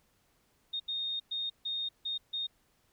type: tone bursts at uneven times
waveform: sine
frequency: 3691 Hz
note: A#7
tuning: 18 cents flat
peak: -32 dBFS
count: 6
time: 0.73-0.8 / 0.88-1.2 / 1.31-1.5 / 1.65-1.89 / 2.05-2.18 / 2.33-2.47 s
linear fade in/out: 10 ms
effects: pink hiss -71 dBFS RMS until 2.92 s